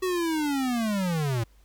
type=linear sweep; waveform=square; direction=down; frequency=376.6 to 109.8 Hz; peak=-25 dBFS; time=0.02-1.44 s; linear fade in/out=10 ms; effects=added 50 Hz sine -54 dBFS peak until 1.64 s + pink hiss -65 dBFS RMS until 1.64 s